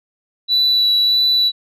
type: tone with vibrato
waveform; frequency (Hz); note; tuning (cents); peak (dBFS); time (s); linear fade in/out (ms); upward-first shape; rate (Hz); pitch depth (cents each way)
sine; 3951; B7; 0; -10; 0.48-1.52; 50; sine; 1.6; 10
effects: tanh soft clip ceiling -9 dBFS